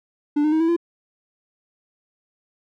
triangle tone with pitch steps, 293.7 / 304.8 / 316.2 / 328.1 / 340.5 Hz, D4 / D#4 / D#4 / E4 / F4, 0 / -36 / +28 / -8 / -44 cents, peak -14 dBFS, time 0.36-0.765 s, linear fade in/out 10 ms, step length 81 ms, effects none

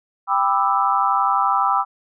sine chord, E minor seventh, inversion first, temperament just, 791.1 / 988.9 / 1186.7 / 1318.5 Hz, G5 / B5 / D6 / E6, +16 / +2 / +18 / 0 cents, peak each -21 dBFS, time 0.27-1.85 s, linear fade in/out 50 ms, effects none

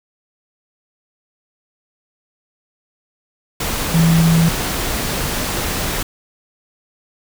sine tone in noise, 164.81 Hz, E3, in tune, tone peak -10 dBFS, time 3.94-4.49 s, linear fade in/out 5 ms, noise pink, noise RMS -21 dBFS, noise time 3.6-6.03 s, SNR +8 dB, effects none

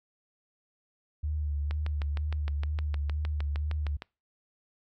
sine tone with vibrato, 74.1 Hz, D2, 16 cents sharp, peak -28 dBFS, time 1.23-3.97 s, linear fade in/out 10 ms, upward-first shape sine, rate 2.1 Hz, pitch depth 44 cents each way
click train, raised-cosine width 0.3 ms, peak -22 dBFS, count 16, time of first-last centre 1.71-4.021 s, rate 6.49 Hz
effects noise-tail reverb RT60 0.3 s tail -26 dB re dry

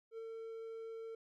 triangle tone with ADSR envelope, 451.2 Hz, A4, 44 cents sharp, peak -40 dBFS, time 0.11-1.15 s, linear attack 71 ms, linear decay 17 ms, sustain -2 dB, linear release 4 ms, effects none

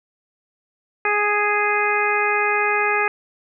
harmonic tone, 415.3 Hz, G#4, in tune, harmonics 1 / 2 / 3 / 4 / 5 / 6, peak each -24 / -24 / -24 / -24 / -24 / -24 dBFS, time 1.05-3.08 s, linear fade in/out 2 ms, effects none

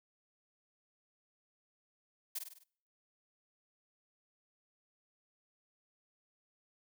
blue noise with echo, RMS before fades -38 dBFS, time 2.35-2.39 s, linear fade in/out 10 ms, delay 50 ms, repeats 5, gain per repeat -5 dB, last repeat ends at 2.64 s, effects noise-tail reverb RT60 0.6 s tail -25 dB re dry

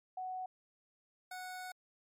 sine / 25% pulse tone pair in turn, 743 / 736.6 Hz, F#5 / F#5, +7 / -8 cents, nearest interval unison, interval 15 cents, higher first, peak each -38 / -39 dBFS, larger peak first, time 0.17-0.46 / 1.31-1.72 s, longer second, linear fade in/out 5 ms, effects MP3 64 kbps

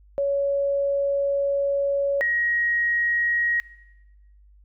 sine tone pair in turn, 560 / 1890.1 Hz, C#5 / A#6, +18 / +23 cents, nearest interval octave + major sixth, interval 2105 cents, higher second, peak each -20 dBFS, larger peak neither, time 0.18-2.21 / 2.21-3.6 s, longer first, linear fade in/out 0 ms, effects noise-tail reverb RT60 1.0 s tail -20 dB re dry + added 50 Hz sine -50 dBFS peak until 4.64 s

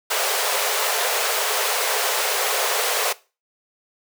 pink high-pass noise, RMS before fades -22 dBFS, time 0.1-3.13 s, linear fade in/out 10 ms, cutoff 410 Hz, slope 96 dB/octave, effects noise-tail reverb RT60 0.3 s tail -19 dB re dry

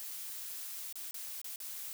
blue noise with dropouts, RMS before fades -43 dBFS, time 0-1.93 s, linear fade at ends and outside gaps 0 ms, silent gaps 0.926-0.956 / 1.11-1.143 / 1.415-1.444 / 1.559-1.602 s, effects none

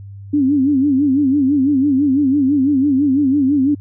sine tone with vibrato, 277.2 Hz, C#4, in tune, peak -11 dBFS, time 0.33-3.75 s, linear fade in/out 10 ms, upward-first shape sine, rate 6 Hz, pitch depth 120 cents each way, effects added 99 Hz sine -31 dBFS peak until 3.8 s

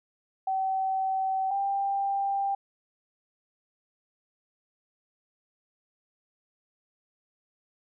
sine tone pair in turn, 765 / 791.5 Hz, G5 / G5, -42 / +17 cents, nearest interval minor second, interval 59 cents, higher second, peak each -25 dBFS, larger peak neither, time 0.47-1.51 / 1.51-2.55 s, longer neither, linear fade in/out 5 ms, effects none

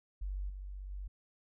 sine tone with level steps, 47.97 Hz, G1, 37 cents flat, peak -35 / -41 / -39 dBFS, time 0.21-1.08 s, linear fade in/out 10 ms, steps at 0.49 / 0.9 s, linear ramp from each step 10 ms, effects none

